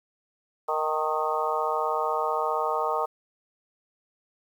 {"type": "harmonic tone with a mistuned harmonic", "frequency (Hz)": 155.56, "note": "D#3", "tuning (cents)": 0, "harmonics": [3, 4, 5, 6, 7, 8], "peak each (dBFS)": [-31, -31, -31, -31, -31, -31], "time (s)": [0.68, 3.06], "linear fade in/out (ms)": 10, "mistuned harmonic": 6, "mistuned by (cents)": -40, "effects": ["9-bit"]}